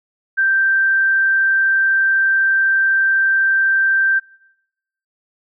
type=tone; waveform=sine; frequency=1568 Hz; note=G6; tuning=in tune; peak=-12 dBFS; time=0.37-4.2 s; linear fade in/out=20 ms; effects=noise-tail reverb RT60 0.9 s tail -25 dB re dry